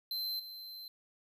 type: tone with level steps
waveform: square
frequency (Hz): 4096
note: C8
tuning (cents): -38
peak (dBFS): -35 / -45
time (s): 0.11-0.88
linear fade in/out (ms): 2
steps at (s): 0.39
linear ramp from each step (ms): 10
effects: none